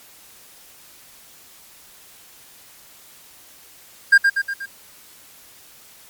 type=tone with echo; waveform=triangle; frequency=1605 Hz; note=G6; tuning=40 cents sharp; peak=-5 dBFS; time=4.12-4.18 s; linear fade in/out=10 ms; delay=120 ms; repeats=4; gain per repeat=-5 dB; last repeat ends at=4.66 s; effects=white hiss -47 dBFS RMS until 6.09 s + MP3 96 kbps